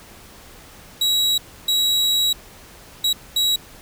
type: tone bursts at uneven times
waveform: 40% pulse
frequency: 3872 Hz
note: B7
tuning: 35 cents flat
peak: -15 dBFS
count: 4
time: 1.01-1.38 / 1.68-2.33 / 3.04-3.13 / 3.36-3.56 s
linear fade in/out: 5 ms
effects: pink hiss -44 dBFS RMS until 3.81 s